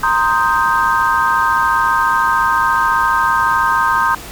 sine chord, C minor seventh, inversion third, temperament equal, 932.3 / 1046.5 / 1244.5 / 1568 Hz, Bb5 / C6 / Eb6 / G6, 0 / 0 / 0 / 0 cents, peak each -17 dBFS, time 0.03-4.15 s, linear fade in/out 5 ms, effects added 50 Hz sine -40 dBFS peak until 4.31 s + pink hiss -32 dBFS RMS until 4.31 s

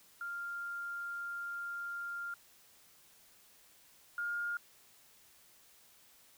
sine tone pair in turn, 1396.9 / 1414.8 Hz, F6 / F6, 0 / +22 cents, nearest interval unison, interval 22 cents, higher second, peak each -38 / -34 dBFS, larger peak second, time 0.21-2.34 / 4.18-4.57 s, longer first, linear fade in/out 2 ms, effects white hiss -63 dBFS RMS until 6.37 s

